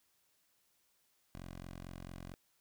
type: tone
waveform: 10% pulse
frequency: 44.49 Hz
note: F1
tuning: 33 cents sharp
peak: -38 dBFS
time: 1.35-2.34 s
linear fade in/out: 0 ms
effects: white hiss -75 dBFS RMS until 2.6 s

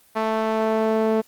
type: tone with band-pass filter sweep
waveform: sawtooth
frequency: 220.3 Hz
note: A3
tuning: 2 cents sharp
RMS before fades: -21 dBFS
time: 0.15-1.22 s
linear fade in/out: 20 ms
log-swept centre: 900 to 460 Hz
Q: 1.3
effects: white hiss -56 dBFS RMS until 1.27 s + Opus 24 kbps

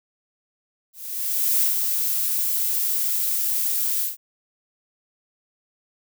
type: noise with ADSR envelope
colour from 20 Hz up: violet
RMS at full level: -19 dBFS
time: 0.93-4.17 s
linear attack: 690 ms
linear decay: 120 ms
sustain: -4 dB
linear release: 150 ms
effects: none

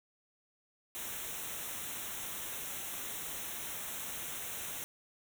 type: band-stop noise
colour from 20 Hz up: white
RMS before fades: -41 dBFS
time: 0.95-4.84 s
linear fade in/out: 0 ms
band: 4000 to 5600 Hz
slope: 96 dB/octave
effects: none

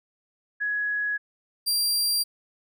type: tone pair in turn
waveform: sine / sawtooth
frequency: 1676 / 4740 Hz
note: G#6 / D8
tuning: +15 / +15 cents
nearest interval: octave + tritone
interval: 1800 cents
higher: second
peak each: -24 / -19 dBFS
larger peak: second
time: 0.6-1.18 / 1.66-2.24 s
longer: neither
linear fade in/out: 20 ms
effects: none

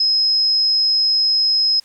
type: tone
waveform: sine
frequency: 5120 Hz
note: D#8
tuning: 49 cents sharp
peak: -13 dBFS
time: 0-1.8 s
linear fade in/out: 5 ms
effects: white hiss -53 dBFS RMS until 1.84 s + low-pass 12000 Hz 12 dB/octave

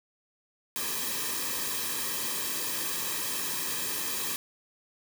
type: noise with comb filter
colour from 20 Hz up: white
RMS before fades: -32 dBFS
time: 0.76-4.36 s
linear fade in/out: 0 ms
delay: 1.4 ms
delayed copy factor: -0.75
effects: none

